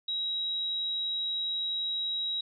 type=tone; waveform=sine; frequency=3843 Hz; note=B7; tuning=48 cents flat; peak=-29 dBFS; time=0.08-2.41 s; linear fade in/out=5 ms; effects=none